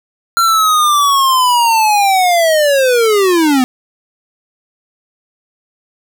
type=linear sweep; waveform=square; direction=down; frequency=1374 to 246.9 Hz; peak=-9 dBFS; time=0.37-3.64 s; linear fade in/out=0 ms; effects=none